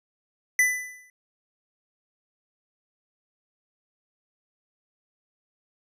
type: tone with exponential decay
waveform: square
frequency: 1996 Hz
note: B6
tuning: 18 cents sharp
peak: -16 dBFS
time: 0.59-1.1 s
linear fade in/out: 2 ms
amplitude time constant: 110 ms
effects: resampled to 32000 Hz